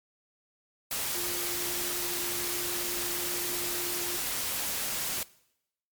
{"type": "tone in noise", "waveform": "sine", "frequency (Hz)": 351.2, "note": "F4", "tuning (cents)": 10, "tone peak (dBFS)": -39, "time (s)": [1.15, 4.17], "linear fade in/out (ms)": 2, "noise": "white", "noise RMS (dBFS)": -32, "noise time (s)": [0.91, 5.23], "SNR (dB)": -10, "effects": ["noise-tail reverb RT60 0.8 s tail -21 dB re dry", "MP3 96 kbps"]}